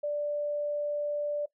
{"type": "tone", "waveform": "sine", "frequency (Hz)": 587.3, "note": "D5", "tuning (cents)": 0, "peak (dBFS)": -28, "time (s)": [0.03, 1.46], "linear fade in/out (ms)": 10, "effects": ["noise-tail reverb RT60 0.1 s tail -19 dB re dry"]}